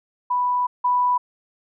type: tone pair in turn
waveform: sine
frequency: 987.8 / 987.8 Hz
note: B5 / B5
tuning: 0 / 0 cents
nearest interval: unison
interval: 0 cents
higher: neither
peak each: -18 / -16 dBFS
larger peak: second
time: 0.3-0.67 / 0.84-1.18 s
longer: first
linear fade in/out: 10 ms
effects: none